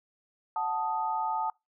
sine chord, D# diminished, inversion first, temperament equal, 740 / 880 / 1244.5 Hz, F#5 / A5 / D#6, 0 / 0 / 0 cents, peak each -35 / -29 / -35 dBFS, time 0.56-1.5 s, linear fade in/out 2 ms, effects noise-tail reverb RT60 0.2 s tail -25 dB re dry

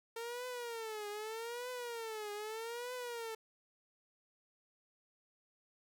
sawtooth tone with vibrato, 455.2 Hz, A#4, 41 cents flat, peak -37 dBFS, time 0.16-3.35 s, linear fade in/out 5 ms, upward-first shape triangle, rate 0.81 Hz, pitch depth 180 cents each way, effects none

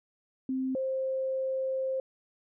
sine tone pair in turn, 261.6 / 527.3 Hz, C4 / C5, 0 / +13 cents, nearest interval octave, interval 1213 cents, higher second, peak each -28 / -28 dBFS, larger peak neither, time 0.49-0.75 / 0.75-2 s, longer second, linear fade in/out 2 ms, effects none

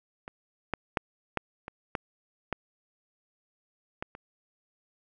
clicks, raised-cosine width 0.5 ms, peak -25 / -13 / -10 / -12 / -23 / -14 / -14 / -18 / -28 dBFS, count 9, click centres 0.279 / 0.737 / 0.972 / 1.373 / 1.681 / 1.952 / 2.527 / 4.025 / 4.151 s, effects none

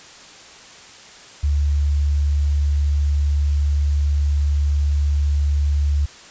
sine tone, 72.5 Hz, D2, 22 cents flat, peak -15 dBFS, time 1.43-6.06 s, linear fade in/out 10 ms, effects white hiss -42 dBFS RMS until 6.3 s + resampled to 16000 Hz

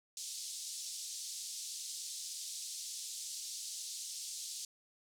white band-pass noise, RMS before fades -44 dBFS, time 0.17-4.65 s, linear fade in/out 2 ms, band 4000 to 8600 Hz, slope 24 dB/octave, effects none

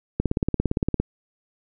click train, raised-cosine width 3 ms, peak -8 dBFS, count 15, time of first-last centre 0.2-1 s, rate 17.5 Hz, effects none

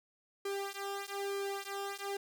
sawtooth tone with flanger, 397.4 Hz, G4, 24 cents sharp, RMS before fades -39 dBFS, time 0.45-2.17 s, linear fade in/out 5 ms, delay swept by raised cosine 1.4 to 3 ms, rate 1.1 Hz, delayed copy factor -1, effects none

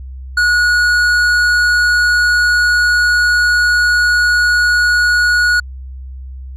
triangle tone with tanh clipping, 1455 Hz, F#6, 29 cents flat, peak -11 dBFS, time 0.37-5.6 s, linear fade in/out 5 ms, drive 15 dB, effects added 65 Hz sine -26 dBFS peak until 6.56 s

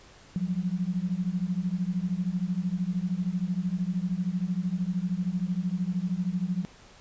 sine beating tone pair, 174.61 / 187.61 Hz, F3 / F#3, 0 / +24 cents, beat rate 13 Hz, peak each -29 dBFS, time 0.36-6.65 s, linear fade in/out 0 ms, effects pink hiss -53 dBFS RMS until 7 s + resampled to 16000 Hz

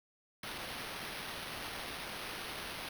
blue noise with sample-and-hold, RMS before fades -43 dBFS, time 0.43-2.89 s, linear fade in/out 5 ms, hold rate 7350 Hz, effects none

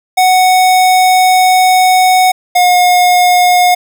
square tone pair in turn, 741 / 719.5 Hz, F#5 / F#5, +2 / -49 cents, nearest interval minor second, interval 51 cents, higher first, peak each -6 dBFS, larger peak neither, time 0.17-2.32 / 2.55-3.75 s, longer first, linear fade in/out 10 ms, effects none

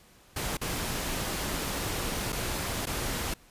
pink noise with dropouts, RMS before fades -32 dBFS, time 0.36-3.34 s, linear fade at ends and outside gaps 5 ms, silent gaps 0.571-0.613 / 2.323-2.327 / 2.857-2.868 s, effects pink hiss -58 dBFS RMS until 3.5 s + resampled to 32000 Hz

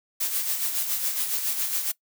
blue noise with tremolo, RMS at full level -25 dBFS, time 0.2-1.92 s, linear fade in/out 10 ms, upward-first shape sine, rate 7.2 Hz, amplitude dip 50%, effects noise-tail reverb RT60 0.1 s tail -21 dB re dry

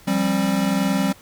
square chord, F suspended second, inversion none, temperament equal with one note detuned, 174.61 / 196 / 266.8 Hz, F3 / G3 / C4, 0 / 0 / +34 cents, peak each -27 / -21 / -24 dBFS, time 0.07-1.13 s, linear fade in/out 10 ms, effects pink hiss -48 dBFS RMS until 1.21 s

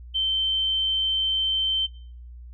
sine tone, 3103 Hz, G7, 18 cents flat, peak -21 dBFS, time 0.14-1.87 s, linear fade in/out 20 ms, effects noise-tail reverb RT60 0.5 s tail -21 dB re dry + added 60 Hz sine -39 dBFS peak until 2.53 s

